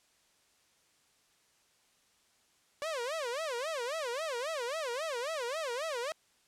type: tone with vibrato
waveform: sawtooth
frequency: 554.4 Hz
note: C#5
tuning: in tune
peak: -30 dBFS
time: 2.82-6.12 s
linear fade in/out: 0 ms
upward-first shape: sine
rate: 3.7 Hz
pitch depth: 290 cents each way
effects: white hiss -69 dBFS RMS until 6.47 s + low-pass 9000 Hz 12 dB/octave